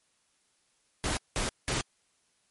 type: noise bursts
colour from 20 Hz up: pink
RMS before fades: -30 dBFS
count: 3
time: 1.04-1.81 s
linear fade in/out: 0 ms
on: 130 ms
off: 190 ms
effects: white hiss -71 dBFS RMS until 2.5 s + MP3 48 kbps